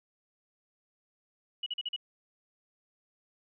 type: tone bursts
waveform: sine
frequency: 2921 Hz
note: F#7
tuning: 23 cents flat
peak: -31 dBFS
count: 5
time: 1.63-1.963 s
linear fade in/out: 5 ms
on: 33 ms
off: 42 ms
effects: none